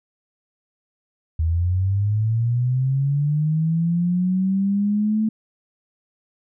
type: linear sweep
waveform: sine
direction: up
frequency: 78.7 to 220 Hz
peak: -17 dBFS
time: 1.39-5.29 s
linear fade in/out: 5 ms
effects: none